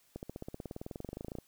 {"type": "accelerating click train", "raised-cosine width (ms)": 2, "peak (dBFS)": -27, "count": 26, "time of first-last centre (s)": [0.16, 1.386], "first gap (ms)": 69, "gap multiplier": 0.97, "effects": ["white hiss -68 dBFS RMS until 1.47 s"]}